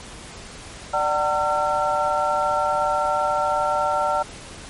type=tone cluster; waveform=sine; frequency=593 / 758 / 907 / 1357 Hz; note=D5 / F#5 / A#5 / E6; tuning=+17 / +42 / -48 / +50 cents; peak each=-24 dBFS; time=0.93-4.23 s; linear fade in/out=10 ms; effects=pink hiss -39 dBFS RMS until 4.69 s + MP3 48 kbps